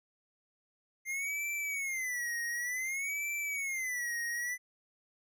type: tone with vibrato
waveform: square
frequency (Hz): 2093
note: C7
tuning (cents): 0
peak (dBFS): -34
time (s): 1.05-4.58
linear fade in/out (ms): 50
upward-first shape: sine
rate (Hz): 0.55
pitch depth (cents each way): 190
effects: none